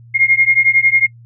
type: beating tone pair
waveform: sine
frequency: 2132 / 2143 Hz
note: C7 / C7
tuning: +32 / +41 cents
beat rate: 11 Hz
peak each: -12 dBFS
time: 0.14-1.07 s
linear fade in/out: 20 ms
effects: noise-tail reverb RT60 0.1 s tail -25 dB re dry + added 117 Hz sine -38 dBFS peak until 1.25 s